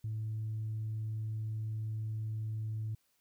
sine tone, 109.3 Hz, A2, 11 cents flat, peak -33 dBFS, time 0.04-2.95 s, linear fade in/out 5 ms, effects tanh soft clip ceiling -31 dBFS + white hiss -75 dBFS RMS until 3.2 s

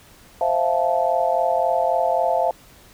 sine chord, F major seventh, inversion second, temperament just, 523.8 / 654.8 / 698.5 / 873.1 Hz, C5 / E5 / F5 / A5, +2 / -12 / 0 / -14 cents, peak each -24 / -22 / -21 / -24 dBFS, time 0.41-2.51 s, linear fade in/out 2 ms, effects pink hiss -49 dBFS RMS until 2.93 s

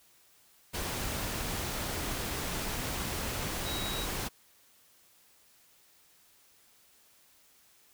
sine tone in noise, 3838 Hz, A#7, 50 cents sharp, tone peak -38 dBFS, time 3.65-4.06 s, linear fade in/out 20 ms, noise pink, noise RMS -35 dBFS, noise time 0.73-4.29 s, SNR -6 dB, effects white hiss -63 dBFS RMS until 7.93 s

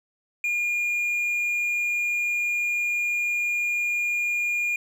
triangle tone, 2422 Hz, D#7, 47 cents flat, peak -21 dBFS, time 0.44-4.76 s, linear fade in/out 2 ms, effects none

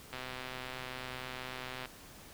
click train, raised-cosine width 0.3 ms, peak -25 dBFS, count 222, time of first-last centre 0.13-1.857 s, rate 128 Hz, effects pink hiss -53 dBFS RMS until 2.33 s

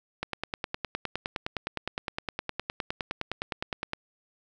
click train, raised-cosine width 0.3 ms, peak -14 dBFS, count 37, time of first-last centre 0.23-3.934 s, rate 9.72 Hz, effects none

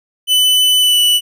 45% pulse tone with pitch glide, 3002 to 2964 Hz, F#7 to F#7, +24 to +2 cents, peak -9 dBFS, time 0.27-1.21 s, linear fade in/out 50 ms, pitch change -22 cents, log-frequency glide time 0.78-1 s, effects none

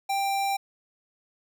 square tone, 788 Hz, G5, 9 cents sharp, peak -25 dBFS, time 0.09-0.57 s, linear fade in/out 10 ms, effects none

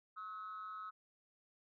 sine tone with amplitude modulation, 1282 Hz, E6, 49 cents flat, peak -40 dBFS, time 0.16-0.91 s, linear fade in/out 20 ms, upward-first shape sine, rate 195 Hz, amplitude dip 70%, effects tanh soft clip ceiling -39 dBFS

